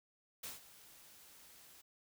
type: noise with ADSR envelope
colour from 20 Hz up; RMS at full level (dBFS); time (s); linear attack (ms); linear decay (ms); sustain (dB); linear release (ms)
white; -44; 0.43-1.82; 9; 160; -16; 14
effects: none